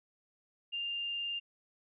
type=tone with vibrato; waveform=sine; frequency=2800 Hz; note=F7; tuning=4 cents sharp; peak=-34 dBFS; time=0.72-1.4 s; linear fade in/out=20 ms; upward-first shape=sine; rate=19 Hz; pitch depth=8 cents each way; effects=none